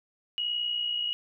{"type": "tone with amplitude modulation", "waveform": "sine", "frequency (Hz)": 2897, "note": "F#7", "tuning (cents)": -37, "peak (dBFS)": -25, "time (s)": [0.38, 1.13], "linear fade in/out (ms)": 0, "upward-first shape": "sine", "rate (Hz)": 60.7, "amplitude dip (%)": 50, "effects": []}